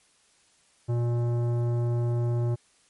triangle tone with tanh clipping, 119.3 Hz, A#2, 41 cents sharp, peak -25 dBFS, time 0.88-2.56 s, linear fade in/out 20 ms, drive 18 dB, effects white hiss -63 dBFS RMS until 2.89 s + MP3 48 kbps

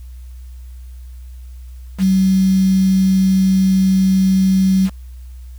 sine tone with quantisation, 189.8 Hz, F#3, 44 cents sharp, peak -10 dBFS, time 1.98-4.9 s, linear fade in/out 50 ms, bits 5, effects added 62 Hz sine -31 dBFS peak until 5.58 s + white hiss -55 dBFS RMS until 5.58 s

